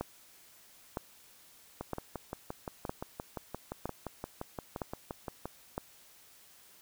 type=two click trains; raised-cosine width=1 ms; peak=-23 / -20 dBFS; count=22 / 7; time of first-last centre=1.81-5.456 / 0.01-5.779 s; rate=5.76 / 1.04 Hz; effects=white hiss -59 dBFS RMS until 6.81 s